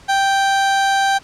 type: tone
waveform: 30% pulse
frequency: 784 Hz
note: G5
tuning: in tune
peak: -11 dBFS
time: 0.08-1.19 s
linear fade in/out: 20 ms
effects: pink hiss -45 dBFS RMS until 1.23 s + low-pass 7000 Hz 12 dB/octave